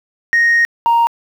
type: tone pair in turn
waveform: sine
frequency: 1864.7 / 932.4 Hz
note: A#6 / A#5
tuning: 0 / 0 cents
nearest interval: octave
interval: 1200 cents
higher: first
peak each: -7 dBFS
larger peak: neither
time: 0.33-0.65 / 0.86-1.07 s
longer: first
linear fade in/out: 0 ms
effects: tanh soft clip ceiling -7 dBFS + 7-bit